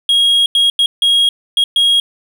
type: tone bursts at uneven times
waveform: triangle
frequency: 3282 Hz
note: G#7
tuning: 21 cents flat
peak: -7 dBFS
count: 6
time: 0.09-0.46 / 0.55-0.7 / 0.79-0.86 / 1.02-1.29 / 1.57-1.64 / 1.76-2 s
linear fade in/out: 2 ms
effects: none